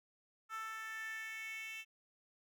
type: tone with high-pass filter sweep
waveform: 10% pulse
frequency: 442.1 Hz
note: A4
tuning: 8 cents sharp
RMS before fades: -45 dBFS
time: 0.49-1.85 s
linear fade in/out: 50 ms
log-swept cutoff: 1300 to 2600 Hz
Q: 5.3
effects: none